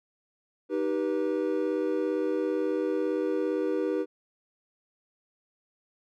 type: chord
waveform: triangle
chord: Eb augmented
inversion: none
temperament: just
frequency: 311.1 / 388.9 / 486.1 Hz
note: Eb4 / G4 / B4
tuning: 0 / -14 / -28 cents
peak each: -28 dBFS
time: 0.69-4.06 s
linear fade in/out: 50 ms
effects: none